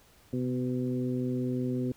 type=harmonic tone with a mistuned harmonic; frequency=125.7 Hz; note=B2; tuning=31 cents sharp; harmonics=1 / 2 / 3 / 4; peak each=-33 / -30 / -36 / -41 dBFS; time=0.33-1.92 s; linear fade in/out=2 ms; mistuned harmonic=1; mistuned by=+32 cents; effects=pink hiss -60 dBFS RMS until 1.96 s